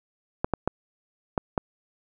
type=clicks; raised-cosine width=1 ms; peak=-9 dBFS; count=5; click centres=0.445 / 0.537 / 0.676 / 1.378 / 1.578 s; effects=none